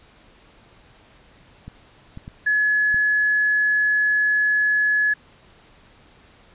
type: clicks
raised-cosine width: 5 ms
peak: -23 dBFS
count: 4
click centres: 1.68 / 2.174 / 2.279 / 2.944 s
type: tone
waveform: sine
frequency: 1700 Hz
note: G#6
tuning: 40 cents sharp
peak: -16 dBFS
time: 2.46-5.14 s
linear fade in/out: 10 ms
effects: pink hiss -52 dBFS RMS until 6.54 s + resampled to 8000 Hz